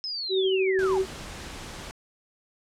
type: linear sweep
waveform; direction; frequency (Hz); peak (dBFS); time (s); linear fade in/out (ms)
sine; down; 5220 to 768; -29; 0.04-0.98; 0
type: tone with tremolo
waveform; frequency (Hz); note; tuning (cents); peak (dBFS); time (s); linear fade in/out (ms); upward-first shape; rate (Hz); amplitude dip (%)
sine; 380.2; F#4; +47; -20; 0.29-1.06; 50; sine; 13; 25
type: noise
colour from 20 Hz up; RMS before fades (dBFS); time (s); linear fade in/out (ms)
pink; -39; 0.79-1.91; 0
effects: low-pass 8000 Hz 12 dB/octave